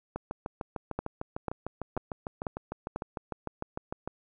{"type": "two click trains", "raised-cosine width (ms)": 1, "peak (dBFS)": [-17, -20], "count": [5, 27], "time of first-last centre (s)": [[0.99, 2.96], [0.16, 4.076]], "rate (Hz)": [2.03, 6.64], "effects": []}